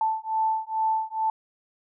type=beating tone pair; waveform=sine; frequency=880 / 882.3 Hz; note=A5 / A5; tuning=0 / +5 cents; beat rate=2.3 Hz; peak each=-26 dBFS; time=0.01-1.3 s; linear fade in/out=2 ms; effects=none